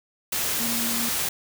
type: tone in noise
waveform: sine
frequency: 233.1 Hz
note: A#3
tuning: in tune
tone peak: -30 dBFS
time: 0.6-1.09 s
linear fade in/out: 5 ms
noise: white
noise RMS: -26 dBFS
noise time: 0.32-1.29 s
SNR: -7 dB
effects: none

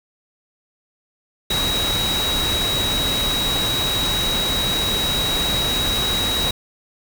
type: tone in noise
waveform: sine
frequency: 3834 Hz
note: A#7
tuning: 48 cents sharp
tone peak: -20 dBFS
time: 1.5-6.51 s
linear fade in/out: 5 ms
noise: pink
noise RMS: -24 dBFS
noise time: 1.5-6.51 s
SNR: +1 dB
effects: none

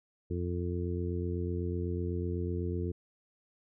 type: harmonic tone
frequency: 88 Hz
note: F2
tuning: 14 cents sharp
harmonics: 1 / 2 / 3 / 4 / 5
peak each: -33 / -39 / -41 / -38 / -41 dBFS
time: 0.3-2.92 s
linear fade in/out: 10 ms
effects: none

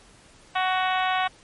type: harmonic tone with a mistuned harmonic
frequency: 372.1 Hz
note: F#4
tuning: 10 cents sharp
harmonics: 2 / 3 / 4 / 5 / 6 / 7 / 8 / 9 / 10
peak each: -24 / -28 / -30 / -32 / -34 / -35 / -36 / -37 / -38 dBFS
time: 0.55-1.28 s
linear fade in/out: 10 ms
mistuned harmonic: 10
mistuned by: +24 cents
effects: pink hiss -53 dBFS RMS until 1.43 s + MP3 48 kbps

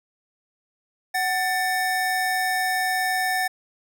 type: tone pair together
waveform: square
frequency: 746.7 / 1776 Hz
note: F#5 / A6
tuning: +16 / +16 cents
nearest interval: octave + minor third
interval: 1500 cents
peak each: -25 / -25 dBFS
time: 1.14-3.48 s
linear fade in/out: 10 ms
effects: none

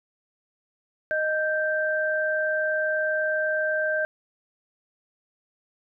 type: tone pair together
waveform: sine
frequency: 619.8 / 1568 Hz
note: D#5 / G6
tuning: -7 / 0 cents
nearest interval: octave + major third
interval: 1607 cents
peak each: -25 dBFS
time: 1.11-4.05 s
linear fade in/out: 0 ms
effects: none

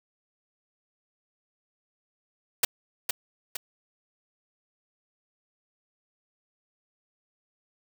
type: noise with echo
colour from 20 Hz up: white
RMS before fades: -21 dBFS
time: 2.63-2.65 s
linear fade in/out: 5 ms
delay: 460 ms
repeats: 2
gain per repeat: -6 dB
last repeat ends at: 3.57 s
effects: none

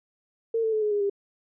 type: tone with pitch steps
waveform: sine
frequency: 455.1 / 443.7 / 432.5 / 421.7 / 411.1 / 400.8 Hz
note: A#4 / A4 / A4 / G#4 / G#4 / G4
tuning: -42 / +14 / -30 / +26 / -18 / +38 cents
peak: -22 dBFS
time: 0.54-1.098 s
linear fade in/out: 5 ms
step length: 93 ms
effects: none

